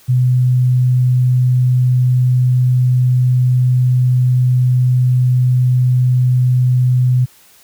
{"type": "tone", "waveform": "sine", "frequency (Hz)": 125.9, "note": "B2", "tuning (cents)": 34, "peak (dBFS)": -9, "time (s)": [0.08, 7.26], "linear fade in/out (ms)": 20, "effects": ["white hiss -47 dBFS RMS until 7.63 s"]}